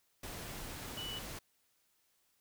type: tone in noise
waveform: sine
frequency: 2960 Hz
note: F#7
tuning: in tune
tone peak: -41 dBFS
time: 0.97-1.19 s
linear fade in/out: 5 ms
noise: pink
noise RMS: -45 dBFS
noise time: 0.23-1.39 s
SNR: +1 dB
effects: white hiss -75 dBFS RMS until 2.4 s